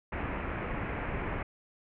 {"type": "low-pass noise", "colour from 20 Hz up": "pink", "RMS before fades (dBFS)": -35, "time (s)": [0.12, 1.43], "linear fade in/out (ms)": 5, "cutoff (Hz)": 2500, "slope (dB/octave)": 48, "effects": []}